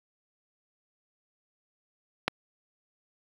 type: click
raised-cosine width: 0.3 ms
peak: -8 dBFS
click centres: 2.28 s
effects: high-pass 100 Hz 12 dB/octave + 7-bit